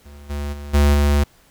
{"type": "tone with level steps", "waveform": "square", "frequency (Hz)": 72.2, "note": "D2", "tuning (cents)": -29, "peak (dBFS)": [-39, -24, -31, -12, -14], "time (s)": [0.05, 1.24], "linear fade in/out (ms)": 10, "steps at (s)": [0.29, 0.52, 0.73, 0.93], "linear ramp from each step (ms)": 20, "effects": ["pink hiss -54 dBFS RMS until 1.5 s"]}